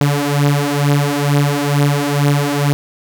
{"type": "beating tone pair", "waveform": "sawtooth", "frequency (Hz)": [142.8, 145], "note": ["D3", "D3"], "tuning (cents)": [-48, -22], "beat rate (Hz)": 2.2, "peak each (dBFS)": [-11, -12], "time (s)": [0.01, 2.73], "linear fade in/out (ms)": 0, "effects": []}